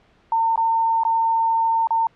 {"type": "tone with dropouts", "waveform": "sine", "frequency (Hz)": 907, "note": "A#5", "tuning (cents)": -48, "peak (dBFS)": -16, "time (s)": [0.32, 2.07], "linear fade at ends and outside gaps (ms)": 2, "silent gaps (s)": [[0.559, 0.576], [1.035, 1.05], [1.872, 1.906]], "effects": ["pink hiss -57 dBFS RMS until 2.15 s", "low-pass 3000 Hz 12 dB/octave"]}